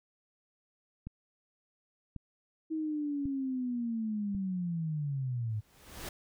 click train, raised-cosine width 5 ms, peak -28 dBFS, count 4, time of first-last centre 1.07-4.349 s, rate 0.915 Hz
sine linear sweep, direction down, 320.2 to 103.83 Hz, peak -31 dBFS, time 2.7-5.61 s, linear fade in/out 20 ms
pink noise with exponential growth, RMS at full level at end -39 dBFS, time 5.49-6.09 s, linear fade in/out 5 ms, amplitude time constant 130 ms
effects none

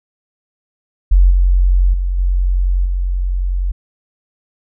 sine tone with level steps, 45.31 Hz, F#1, 36 cents flat, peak -5 / -8 / -14 / -11 / -14 dBFS, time 1.11-3.72 s, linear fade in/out 10 ms, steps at 1.3 / 1.93 / 2.18 / 2.85 s, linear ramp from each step 10 ms, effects none

